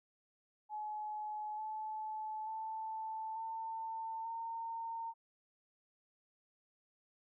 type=tone with pitch steps; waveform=sine; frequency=850 / 865.4 / 881 / 896.9 / 913.1 Hz; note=G#5 / A5 / A5 / A5 / A#5; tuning=+40 / -29 / +2 / +33 / -36 cents; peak=-39 dBFS; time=0.69-5.14 s; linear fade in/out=50 ms; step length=890 ms; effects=none